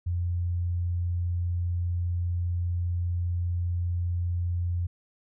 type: tone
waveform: sine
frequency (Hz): 87.5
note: F2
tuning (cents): +4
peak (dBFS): -25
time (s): 0.06-4.87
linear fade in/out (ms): 10
effects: none